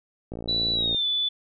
click train, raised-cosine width 2 ms, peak -21 dBFS, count 37, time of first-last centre 0.32-0.946 s, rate 57.5 Hz
sine tone with pitch glide, 3951 to 3480 Hz, B7 to A7, 0 to -20 cents, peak -22 dBFS, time 0.48-1.29 s, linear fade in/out 10 ms, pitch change -220 cents, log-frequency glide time 0.73-1.06 s
effects none

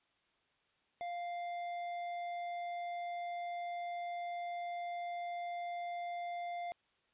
triangle tone with tanh clipping, 698.5 Hz, F5, in tune, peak -40 dBFS, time 1.01-6.72 s, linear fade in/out 0 ms, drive 14 dB, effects white hiss -75 dBFS RMS until 7.13 s + resampled to 8000 Hz

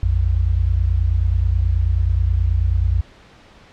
sine tone pair together, 57.97 / 87.31 Hz, A#1 / F2, -9 / 0 cents, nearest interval perfect fifth, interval 709 cents, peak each -17 dBFS, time 0.03-3.01 s, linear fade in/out 0 ms, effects pink hiss -47 dBFS RMS until 3.72 s + low-pass 4000 Hz 12 dB/octave

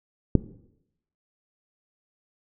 click, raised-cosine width 3 ms, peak -3 dBFS, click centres 0.353 s, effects noise-tail reverb RT60 0.8 s tail -17 dB re dry

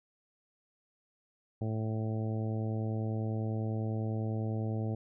harmonic tone, 110 Hz, A2, in tune, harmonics 1 / 2 / 3 / 4 / 5 / 6 / 7, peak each -32 / -38 / -42 / -44 / -46 / -48 / -49 dBFS, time 1.61-4.95 s, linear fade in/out 5 ms, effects none

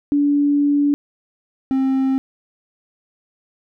sine / triangle tone pair in turn, 288 / 265.8 Hz, D4 / C4, -34 / +27 cents, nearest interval minor second, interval 139 cents, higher first, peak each -13 dBFS, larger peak neither, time 0.12-0.94 / 1.71-2.18 s, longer first, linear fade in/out 0 ms, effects none

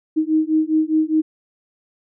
sine beating tone pair, 311.1 / 316 Hz, D#4 / D#4, 0 / +27 cents, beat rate 4.9 Hz, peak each -18 dBFS, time 0.16-1.22 s, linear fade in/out 20 ms, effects none

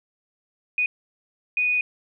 sine tone bursts at uneven times, 2477 Hz, D#7, 8 cents flat, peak -19 dBFS, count 2, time 0.78-0.86 / 1.57-1.81 s, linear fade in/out 2 ms, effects none

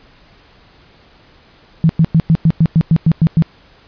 sine tone bursts, 162.4 Hz, E3, 26 cents flat, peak -6 dBFS, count 11, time 1.84-3.423 s, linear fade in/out 0 ms, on 53 ms, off 100 ms, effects pink hiss -47 dBFS RMS until 3.87 s + resampled to 11025 Hz

